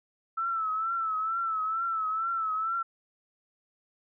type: tone with vibrato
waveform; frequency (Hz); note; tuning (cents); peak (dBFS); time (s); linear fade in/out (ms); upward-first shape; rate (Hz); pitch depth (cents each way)
sine; 1318.5; E6; 0; -27; 0.37-2.83; 10; triangle; 2.2; 73
effects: none